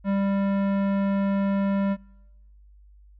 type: tone with tanh clipping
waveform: sine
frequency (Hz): 197.4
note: G3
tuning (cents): +12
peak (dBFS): -23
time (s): 0.04-1.97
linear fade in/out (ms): 50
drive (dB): 17
effects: noise-tail reverb RT60 1.0 s tail -26 dB re dry + added 50 Hz sine -49 dBFS peak until 3.19 s